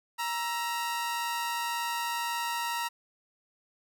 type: tone pair together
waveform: sawtooth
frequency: 941.9 / 1330 Hz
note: A#5 / E6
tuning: +18 / +15 cents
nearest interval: tritone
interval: 597 cents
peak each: -27 / -34 dBFS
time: 0.18-2.89 s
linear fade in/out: 20 ms
effects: none